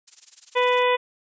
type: noise with tremolo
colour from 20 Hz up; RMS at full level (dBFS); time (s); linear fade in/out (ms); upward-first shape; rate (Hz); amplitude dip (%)
violet; -35; 0.07-0.83; 10; sine; 20; 90
type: harmonic tone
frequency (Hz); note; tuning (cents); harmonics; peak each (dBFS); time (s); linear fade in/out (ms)
495.9; B4; +7; 1 / 2 / 3 / 4 / 5 / 6 / 7; -20 / -22 / -35 / -27 / -29 / -34 / -33; 0.55-0.97; 20
effects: resampled to 16000 Hz